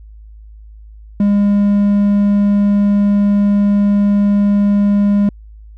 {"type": "tone", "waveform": "triangle", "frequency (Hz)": 203.2, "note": "G#3", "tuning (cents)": -38, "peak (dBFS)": -7, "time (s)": [1.2, 5.29], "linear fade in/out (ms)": 2, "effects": ["added 53 Hz sine -34 dBFS peak until 5.77 s"]}